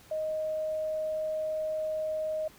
sine tone, 624 Hz, D#5, 5 cents sharp, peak -29 dBFS, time 0.11-2.48 s, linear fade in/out 5 ms, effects pink hiss -56 dBFS RMS until 2.58 s

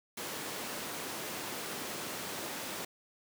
pink high-pass noise, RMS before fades -40 dBFS, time 0.17-2.85 s, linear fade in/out 5 ms, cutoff 230 Hz, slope 12 dB/octave, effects none

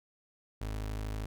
30% pulse tone, 52.7 Hz, G#1, 26 cents sharp, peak -32 dBFS, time 0.61-1.26 s, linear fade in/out 5 ms, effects none

